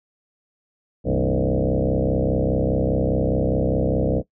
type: tone with frequency modulation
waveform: sine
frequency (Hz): 180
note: F#3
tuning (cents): -47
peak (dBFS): -17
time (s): 1.04-4.23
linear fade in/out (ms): 50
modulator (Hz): 64.9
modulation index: 6.3
effects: noise-tail reverb RT60 0.1 s tail -19 dB re dry